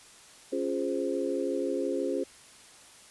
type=chord; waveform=sine; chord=Db major seventh; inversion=none; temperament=equal with one note detuned; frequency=276.4 / 349.2 / 415.3 / 523.3 Hz; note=Db4 / F4 / Ab4 / C5; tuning=-5 / 0 / 0 / 0 cents; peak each=-33 dBFS; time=0.52-2.24 s; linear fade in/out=10 ms; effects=white hiss -53 dBFS RMS until 3.1 s + resampled to 24000 Hz